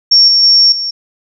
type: tone with level steps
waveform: sine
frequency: 5490 Hz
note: F8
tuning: 31 cents flat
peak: -3 / -6 / -4 / -15 dBFS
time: 0.11-0.91 s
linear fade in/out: 10 ms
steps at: 0.28 / 0.43 / 0.72 s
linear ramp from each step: 2 ms
effects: none